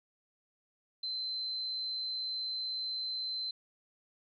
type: tone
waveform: sine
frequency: 4079 Hz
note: C8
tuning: 45 cents flat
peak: -34 dBFS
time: 1.03-3.51 s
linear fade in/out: 5 ms
effects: none